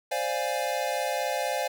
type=chord; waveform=square; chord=D half-diminished seventh; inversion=third; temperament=equal with one note detuned; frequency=523.3 / 587.3 / 698.5 / 825.3 Hz; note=C5 / D5 / F5 / Ab5; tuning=0 / 0 / 0 / -11 cents; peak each=-33 dBFS; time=0.11-1.68 s; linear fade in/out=10 ms; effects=none